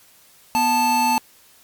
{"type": "tone pair together", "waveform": "square", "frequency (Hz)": [244.4, 880], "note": ["B3", "A5"], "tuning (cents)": [-18, 0], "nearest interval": "octave + minor seventh", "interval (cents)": 2218, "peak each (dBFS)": [-25, -17], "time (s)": [0.55, 1.18], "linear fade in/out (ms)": 0, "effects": ["white hiss -52 dBFS RMS until 1.63 s", "MP3 96 kbps"]}